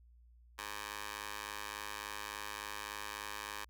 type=tone with high-pass filter; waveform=15% pulse; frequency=103.5 Hz; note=G#2; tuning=5 cents flat; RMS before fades=-44 dBFS; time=0.58-3.65 s; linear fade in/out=10 ms; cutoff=1100 Hz; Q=0.96; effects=added 59 Hz sine -59 dBFS peak until 3.69 s